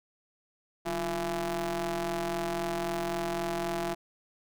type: ring-modulated tone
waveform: sawtooth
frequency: 163.7 Hz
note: E3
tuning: 12 cents flat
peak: -23 dBFS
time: 0.85-3.95 s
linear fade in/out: 20 ms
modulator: 513 Hz
effects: none